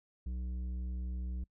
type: tone with tanh clipping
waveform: sine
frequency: 62 Hz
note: B1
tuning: 7 cents sharp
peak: -37 dBFS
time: 0.26-1.44 s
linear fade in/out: 5 ms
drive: 9 dB
effects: noise-tail reverb RT60 0.1 s tail -25 dB re dry